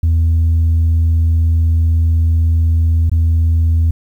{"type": "tone with dropouts", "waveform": "sine", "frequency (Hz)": 82, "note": "E2", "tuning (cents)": -9, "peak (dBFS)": -7, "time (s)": [0.03, 3.91], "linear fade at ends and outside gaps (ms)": 5, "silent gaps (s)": [3.096, 3.115], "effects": ["tanh soft clip ceiling -8 dBFS", "8-bit"]}